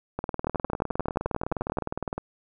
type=two click trains; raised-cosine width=1 ms; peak=-12 / -15 dBFS; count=16 / 40; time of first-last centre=0.47-1.786 / 0.19-2.18 s; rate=11.4 / 19.6 Hz; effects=none